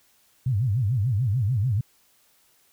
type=tone with vibrato; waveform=sine; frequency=113.8 Hz; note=A#2; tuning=41 cents flat; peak=-20 dBFS; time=0.46-1.81 s; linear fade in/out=5 ms; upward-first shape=sine; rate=6.8 Hz; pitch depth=290 cents each way; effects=white hiss -62 dBFS RMS until 2.72 s